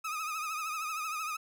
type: tone with vibrato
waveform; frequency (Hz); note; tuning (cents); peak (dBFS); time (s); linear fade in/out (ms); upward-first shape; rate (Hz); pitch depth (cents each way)
30% pulse; 1261; D#6; +23; -31; 0.04-1.37; 10; triangle; 13; 81
effects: none